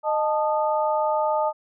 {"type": "tone cluster", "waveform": "sine", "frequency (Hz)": [616, 879, 1230], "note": ["D#5", "A5", "D#6"], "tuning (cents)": [-17, -2, -20], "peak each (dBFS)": [-23, -23, -29], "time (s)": [0.03, 1.53], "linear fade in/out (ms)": 50, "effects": []}